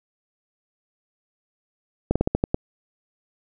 slowing click train, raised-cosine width 2 ms, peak -6 dBFS, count 7, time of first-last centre 2.11-2.544 s, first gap 46 ms, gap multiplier 1.18, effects none

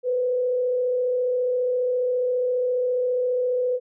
sine tone with frequency modulation, 499.3 Hz, B4, 19 cents sharp, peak -20 dBFS, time 0.03-3.8 s, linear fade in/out 50 ms, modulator 34.7 Hz, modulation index 0.32, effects none

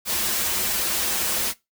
white noise with comb filter, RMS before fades -24 dBFS, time 0.05-1.54 s, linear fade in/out 50 ms, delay 7 ms, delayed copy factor -0.85, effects noise-tail reverb RT60 0.2 s tail -20 dB re dry

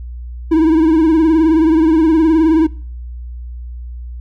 triangle tone with vibrato, 320 Hz, D#4, 49 cents sharp, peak -6 dBFS, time 0.51-2.67 s, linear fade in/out 10 ms, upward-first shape triangle, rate 19 Hz, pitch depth 84 cents each way, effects noise-tail reverb RT60 0.5 s tail -23 dB re dry + added 60 Hz sine -25 dBFS peak until 4.2 s

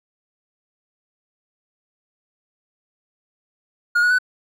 triangle tone with pitch steps, 1430 / 1462.6 / 1495.9 Hz, F6 / F#6 / F#6, +41 / -20 / +19 cents, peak -12 dBFS, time 3.95-4.187 s, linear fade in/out 10 ms, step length 79 ms, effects none

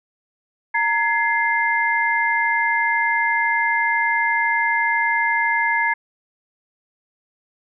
sine tone cluster, 923 / 1689 / 2093 Hz, A#5 / G#6 / C7, -17 / +29 / 0 cents, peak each -21 dBFS, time 0.74-5.94 s, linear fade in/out 10 ms, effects none

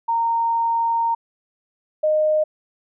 sine tone pair in turn, 923 / 616 Hz, A#5 / D#5, -17 / -17 cents, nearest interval perfect fifth, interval 700 cents, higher first, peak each -17 / -15 dBFS, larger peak second, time 0.08-1.15 / 2.03-2.44 s, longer first, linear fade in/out 10 ms, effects none

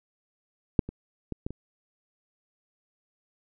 clicks, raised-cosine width 3 ms, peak -6 / -23 / -19 / -18 / -24 dBFS, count 5, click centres 0.792 / 0.89 / 1.323 / 1.465 / 1.506 s, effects none

